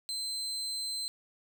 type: tone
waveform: 35% pulse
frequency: 4100 Hz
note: C8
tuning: 36 cents flat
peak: -32 dBFS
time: 0.09-1.08 s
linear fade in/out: 0 ms
effects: none